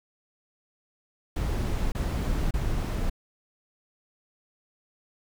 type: noise bursts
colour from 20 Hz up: brown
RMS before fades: -27 dBFS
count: 3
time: 1.36-3.098 s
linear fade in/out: 5 ms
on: 560 ms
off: 29 ms
effects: none